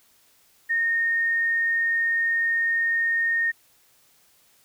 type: tone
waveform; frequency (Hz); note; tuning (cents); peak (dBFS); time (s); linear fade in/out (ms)
sine; 1842; A#6; -21; -20; 0.69-3.52; 20
effects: white hiss -60 dBFS RMS until 4.64 s